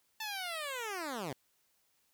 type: linear sweep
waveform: 10% pulse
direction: down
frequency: 890 to 121.5 Hz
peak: -29 dBFS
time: 0.2-1.33 s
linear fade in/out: 5 ms
effects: white hiss -74 dBFS RMS until 2.13 s